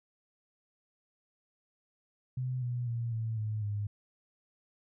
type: tone with pitch steps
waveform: sine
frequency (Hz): 127.5 / 122.24 / 117.19 / 112.35 / 107.71 / 103.26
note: C3 / B2 / A#2 / A2 / A2 / G#2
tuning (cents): -44 / -17 / +10 / +37 / -36 / -9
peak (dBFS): -31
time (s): 2.37-3.87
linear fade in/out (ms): 5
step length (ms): 250
effects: none